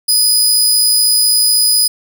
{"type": "tone", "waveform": "20% pulse", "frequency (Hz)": 4978, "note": "D#8", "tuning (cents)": 0, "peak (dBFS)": -3, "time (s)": [0.08, 1.88], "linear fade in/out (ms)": 10, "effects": []}